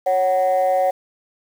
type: tone pair together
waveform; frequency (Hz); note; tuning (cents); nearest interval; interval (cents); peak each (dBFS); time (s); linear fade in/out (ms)
sine; 552.8 / 746; C#5 / F#5; -5 / +14; perfect fourth; 519; -16; 0.06-0.91; 10
effects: tanh soft clip ceiling -11 dBFS + 7-bit